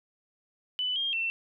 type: tone with pitch steps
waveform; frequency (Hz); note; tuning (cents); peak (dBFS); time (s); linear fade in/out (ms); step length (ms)
sine; 2994 / 3217 / 2692; F#7 / G7 / E7; +20 / +44 / +36; -27; 0.79-1.3; 0; 170
effects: none